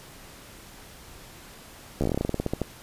slowing click train, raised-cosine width 2 ms, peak -12 dBFS, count 17, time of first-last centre 2.01-2.617 s, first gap 13 ms, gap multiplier 1.13, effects pink hiss -47 dBFS RMS until 2.82 s + resampled to 32000 Hz

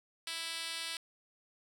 5% pulse tone with band-pass filter, 329.6 Hz, E4, in tune, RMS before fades -40 dBFS, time 0.27-0.97 s, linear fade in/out 2 ms, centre 5700 Hz, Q 0.95, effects 11-bit

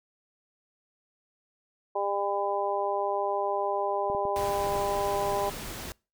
harmonic tone, 200.7 Hz, G3, 41 cents sharp, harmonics 2 / 3 / 4 / 5, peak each -32 / -31 / -31 / -33 dBFS, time 1.95-5.5 s, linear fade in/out 10 ms
clicks, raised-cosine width 2 ms, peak -26 dBFS, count 5, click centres 4.1 / 4.149 / 4.253 / 4.668 / 4.755 s
pink noise, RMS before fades -38 dBFS, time 4.36-5.92 s, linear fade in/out 0 ms
effects noise-tail reverb RT60 0.3 s tail -25 dB re dry

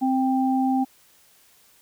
sine tone pair together, 261.6 / 788.5 Hz, C4 / G5, 0 / +10 cents, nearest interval octave + perfect fifth, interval 1910 cents, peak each -20 / -24 dBFS, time 0.01-0.85 s, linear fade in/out 20 ms, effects white hiss -57 dBFS RMS until 1.81 s

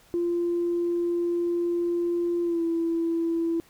sine tone with pitch glide, 345.5 to 333 Hz, F4 to E4, -19 to +18 cents, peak -22 dBFS, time 0.14-3.6 s, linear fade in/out 0 ms, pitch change -63 cents, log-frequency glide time 2.43-2.63 s, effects tanh soft clip ceiling -18 dBFS + pink hiss -57 dBFS RMS until 3.69 s

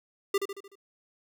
square tone with echo, 397.2 Hz, G4, 23 cents sharp, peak -23 dBFS, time 0.34-0.38 s, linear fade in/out 5 ms, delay 75 ms, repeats 5, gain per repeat -6 dB, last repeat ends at 0.755 s, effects none

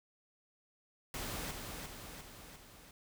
pink noise with echo, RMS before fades -41 dBFS, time 1.14-1.51 s, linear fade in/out 2 ms, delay 350 ms, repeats 4, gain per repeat -4 dB, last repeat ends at 2.91 s, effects none

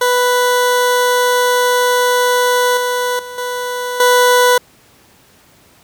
20% pulse tone with level steps, 493.9 Hz, B4, in tune, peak -6 / -10 / -22 / -14 / -3 dBFS, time 0.01-4.58 s, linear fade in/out 5 ms, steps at 2.77 / 3.19 / 3.38 / 4 s, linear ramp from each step 2 ms, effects pink hiss -48 dBFS RMS until 5.83 s + high-pass 80 Hz 12 dB/octave

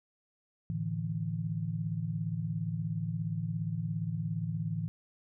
sine chord, A suspended fourth, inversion none, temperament equal with one note detuned, 110 / 147.68 / 164.81 Hz, A2 / D3 / E3, 0 / +10 / 0 cents, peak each -36 / -38 / -34 dBFS, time 0.7-4.88 s, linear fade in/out 0 ms, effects none

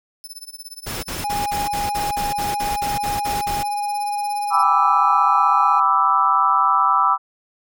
20% pulse tone with tremolo, 5274 Hz, E8, in tune, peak -26 dBFS, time 0.24-4.64 s, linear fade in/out 0 ms, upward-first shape sine, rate 17 Hz, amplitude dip 95%
pink noise bursts, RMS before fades -28 dBFS, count 13, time 0.86-3.634 s, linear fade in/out 10 ms, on 170 ms, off 47 ms
triangle tone, 820 Hz, G#5, 22 cents flat, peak -19 dBFS, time 1.24-5.8 s, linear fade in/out 5 ms
sine chord, E minor seventh, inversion first, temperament equal, 784 / 987.8 / 1174.7 / 1318.5 Hz, G5 / B5 / D6 / E6, 0 / 0 / 0 / 0 cents, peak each -23 / -19 / -18 / -18 dBFS, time 4.5-7.18 s, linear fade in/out 50 ms
effects none

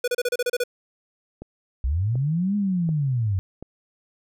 square tone bursts, 489.6 Hz, B4, 15 cents flat, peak -21 dBFS, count 9, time 0.04-0.638 s, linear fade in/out 5 ms, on 38 ms, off 32 ms
click train, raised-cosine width 2 ms, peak -23 dBFS, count 4, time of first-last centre 1.42-3.626 s, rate 1.36 Hz
sine linear two-way sweep, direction up then down, 57.9 to 208.8 to 90.2 Hz, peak -20 dBFS, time 1.84-3.39 s, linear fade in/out 0 ms, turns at 2.56 s
effects none

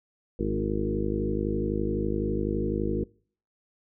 harmonic tone with a mistuned harmonic, 51.91 Hz, G#1, in tune, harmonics 1 / 2 / 3 / 4 / 5 / 6 / 7 / 8 / 9, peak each -32 / -35 / -37 / -32 / -38 / -33 / -32 / -37 / -34 dBFS, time 0.39-3.04 s, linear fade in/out 5 ms, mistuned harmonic 6, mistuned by +16 cents, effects noise-tail reverb RT60 0.5 s tail -25 dB re dry

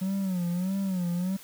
triangle tone with vibrato, 184.3 Hz, F#3, 7 cents flat, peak -24 dBFS, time 0.01-1.37 s, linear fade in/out 10 ms, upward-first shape sine, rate 1.6 Hz, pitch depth 110 cents each way, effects white hiss -49 dBFS RMS until 1.43 s

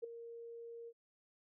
sine tone with ADSR envelope, 465.5 Hz, A#4, 2 cents flat, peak -36 dBFS, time 0.02-0.93 s, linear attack 21 ms, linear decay 8 ms, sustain -11 dB, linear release 51 ms, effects none

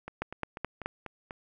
two click trains, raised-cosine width 0.5 ms, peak -24 / -16 dBFS, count 6 / 4, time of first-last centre 0.08-1.309 / 0.22-0.86 s, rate 4.07 / 4.69 Hz, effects none

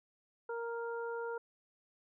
harmonic tone, 466.2 Hz, A#4, in tune, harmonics 1 / 2 / 3, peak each -38 / -44 / -45 dBFS, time 0.49-1.38 s, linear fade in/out 5 ms, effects none

